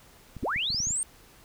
clicks, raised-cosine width 5 ms, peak -27 dBFS, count 8, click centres 0.367 / 0.428 / 0.561 / 0.703 / 0.746 / 0.803 / 0.871 / 0.907 s
sine linear sweep, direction up, 164.81 to 8870 Hz, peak -26 dBFS, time 0.43-1.03 s, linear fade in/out 0 ms
effects pink hiss -55 dBFS RMS until 1.44 s

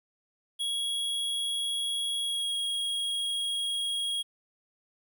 square tone with pitch glide, 3322 to 3291 Hz, G#7 to G#7, 0 to -16 cents, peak -29 dBFS, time 0.59-4.23 s, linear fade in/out 20 ms, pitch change -16 cents, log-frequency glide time 2.2-2.56 s, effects 11-bit

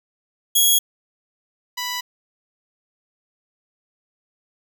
10% pulse tone pair in turn, 3322 / 987.6 Hz, G#7 / B5, 0 / 0 cents, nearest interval octave + major sixth, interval 2100 cents, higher first, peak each -5 / -16 dBFS, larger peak first, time 0.55-0.79 / 1.77-2.01 s, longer neither, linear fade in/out 10 ms, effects none

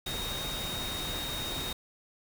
sine tone in noise, 3727 Hz, A#7, 1 cent flat, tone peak -36 dBFS, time 0.06-1.73 s, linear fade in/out 5 ms, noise pink, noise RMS -37 dBFS, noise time 0.06-1.73 s, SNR -2 dB, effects none

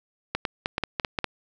clicks, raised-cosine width 0.3 ms, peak -9 dBFS, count 9, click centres 0.35 / 0.452 / 0.659 / 0.781 / 0.837 / 0.998 / 1.048 / 1.188 / 1.243 s, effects none

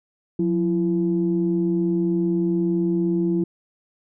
sine tone pair together, 179.13 / 336.7 Hz, F3 / E4, +44 / +37 cents, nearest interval major seventh, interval 1093 cents, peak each -21 / -20 dBFS, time 0.39-3.44 s, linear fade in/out 5 ms, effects tanh soft clip ceiling -11 dBFS

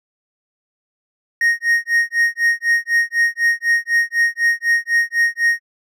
triangle tone with tremolo, 1864.7 Hz, A#6, in tune, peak -9 dBFS, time 1.41-5.6 s, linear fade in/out 2 ms, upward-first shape sine, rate 4 Hz, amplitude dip 100%, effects none

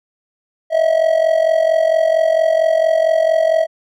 triangle tone with amplitude modulation, 646 Hz, E5, 35 cents flat, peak -6 dBFS, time 0.7-3.67 s, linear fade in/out 50 ms, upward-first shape sine, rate 44.4 Hz, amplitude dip 75%, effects none

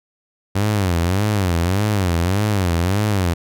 sawtooth tone with vibrato, 94.6 Hz, F#2, 39 cents sharp, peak -12 dBFS, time 0.55-3.34 s, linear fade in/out 10 ms, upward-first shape sine, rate 1.7 Hz, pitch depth 210 cents each way, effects none

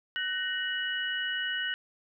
sine tone cluster, 1504 / 1860 / 2932 Hz, F#6 / A#6 / F#7, +28 / -4 / -16 cents, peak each -33 / -35 / -33 dBFS, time 0.16-1.74 s, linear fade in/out 0 ms, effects none

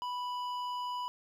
sine tone with hard clipping, 987.8 Hz, B5, in tune, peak -36 dBFS, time 0.02-1.08 s, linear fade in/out 0 ms, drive 9 dB, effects none

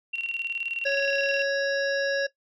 sine tone with tremolo, 2744 Hz, F7, 31 cents flat, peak -25 dBFS, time 0.13-1.44 s, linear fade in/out 10 ms, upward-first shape square, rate 19 Hz, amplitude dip 60%
harmonic tone, 554.4 Hz, C#5, in tune, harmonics 1 / 3 / 5 / 7 / 9 / 10, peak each -25 / -27 / -39 / -41 / -41 / -38 dBFS, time 0.85-2.27 s, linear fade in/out 10 ms
effects noise-tail reverb RT60 0.1 s tail -17 dB re dry

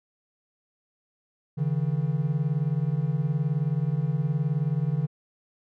triangle beating tone pair, 140 / 159 Hz, C#3 / D#3, +18 / +38 cents, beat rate 19 Hz, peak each -24 dBFS, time 1.57-5.07 s, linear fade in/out 20 ms, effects none

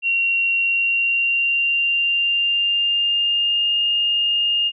sine tone with pitch glide, 2747 to 2829 Hz, F7 to F7, -29 to +22 cents, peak -16 dBFS, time 0.02-4.72 s, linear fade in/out 50 ms, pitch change +51 cents, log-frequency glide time 0.61-3.78 s, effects none

